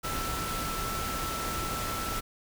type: tone in noise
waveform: sine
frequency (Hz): 1329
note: E6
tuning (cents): +14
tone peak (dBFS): -35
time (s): 0.03-2.21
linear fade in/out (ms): 20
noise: pink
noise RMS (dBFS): -34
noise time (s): 0.03-2.21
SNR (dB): -4
effects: none